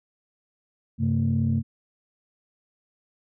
sine tone cluster, 96.7 / 133.2 / 224.7 Hz, G2 / C3 / A3, -23 / +31 / +37 cents, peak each -24 dBFS, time 0.98-1.63 s, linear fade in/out 50 ms, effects tanh soft clip ceiling -13 dBFS

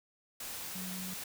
sine tone in noise, 185 Hz, F#3, in tune, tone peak -41 dBFS, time 0.75-1.14 s, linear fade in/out 5 ms, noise white, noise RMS -42 dBFS, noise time 0.4-1.24 s, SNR -2 dB, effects none

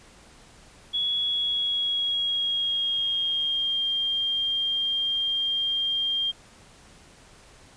sine tone with pitch glide, 3363 to 3200 Hz, G#7 to G7, +21 to +35 cents, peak -23 dBFS, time 0.93-6.32 s, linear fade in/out 20 ms, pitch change -86 cents, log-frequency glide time 1.2-3.85 s, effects pink hiss -52 dBFS RMS until 7.76 s + resampled to 22050 Hz

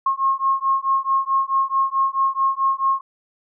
sine beating tone pair, 1077 / 1081.6 Hz, C6 / C#6, +50 / -43 cents, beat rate 4.6 Hz, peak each -20 dBFS, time 0.06-3.01 s, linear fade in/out 5 ms, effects none

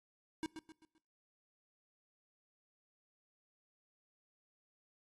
square tone with echo, 317.7 Hz, D#4, 36 cents sharp, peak -37 dBFS, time 0.43-0.46 s, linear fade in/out 0 ms, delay 130 ms, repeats 4, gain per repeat -8 dB, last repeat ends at 0.98 s, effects noise-tail reverb RT60 0.6 s tail -23 dB re dry + AAC 32 kbps

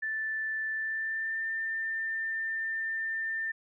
sine tone with pitch glide, 1760 to 1793.9 Hz, A6 to A6, 0 to +33 cents, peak -30 dBFS, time 0.02-3.52 s, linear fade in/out 10 ms, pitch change +33 cents, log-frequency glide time 0.72-1.42 s, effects none

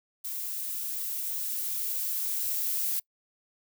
violet noise with level ramp, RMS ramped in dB -35 to -29 dBFS, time 0.24-3 s, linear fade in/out 10 ms, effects noise-tail reverb RT60 0.1 s tail -25 dB re dry

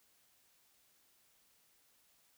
silence, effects white hiss -71 dBFS RMS until 2.37 s

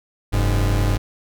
45% pulse tone pair together, 45.38 / 102.4 Hz, F#1 / G#2, -33 / -24 cents, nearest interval octave + major second, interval 1409 cents, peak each -19 dBFS, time 0.32-0.98 s, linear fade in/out 20 ms, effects none

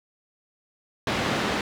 pink band-pass noise, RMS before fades -26 dBFS, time 1.07-1.61 s, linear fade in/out 2 ms, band 130 to 3600 Hz, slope 12 dB/octave, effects none

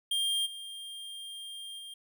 square tone with level steps, 3201 Hz, G7, 36 cents sharp, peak -28 / -41 / -43 dBFS, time 0.11-1.94 s, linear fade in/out 5 ms, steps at 0.45 / 1.78 s, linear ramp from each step 20 ms, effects none

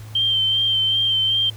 sine tone with vibrato, 3136 Hz, G7, in tune, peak -16 dBFS, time 0.15-1.5 s, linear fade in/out 5 ms, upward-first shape sine, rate 2.6 Hz, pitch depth 23 cents each way, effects added 108 Hz sine -34 dBFS peak until 1.56 s + pink hiss -46 dBFS RMS until 1.56 s

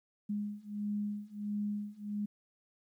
sine beating tone pair, 206.2 / 207.7 Hz, G#3 / G#3, -12 / 0 cents, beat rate 1.5 Hz, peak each -38 / -37 dBFS, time 0.29-2.26 s, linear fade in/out 10 ms, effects 12-bit

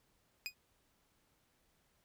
25% pulse tone with exponential decay, 2489 Hz, D#7, in tune, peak -30 dBFS, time 0.46-0.54 s, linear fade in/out 0 ms, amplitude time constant 17 ms, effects pink hiss -75 dBFS RMS until 2.04 s

